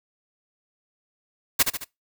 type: noise with echo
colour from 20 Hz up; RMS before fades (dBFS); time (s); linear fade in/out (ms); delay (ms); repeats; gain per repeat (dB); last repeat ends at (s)
white; -17; 1.59-1.63; 10; 72; 3; -6; 1.846
effects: noise-tail reverb RT60 0.2 s tail -23 dB re dry